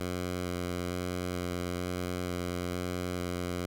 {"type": "tone with vibrato", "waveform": "10% pulse", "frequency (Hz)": 89.3, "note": "F2", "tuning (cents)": 39, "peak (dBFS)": -24, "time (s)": [0, 3.66], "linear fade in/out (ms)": 5, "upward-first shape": "square", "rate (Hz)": 1.1, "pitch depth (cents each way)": 11, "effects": []}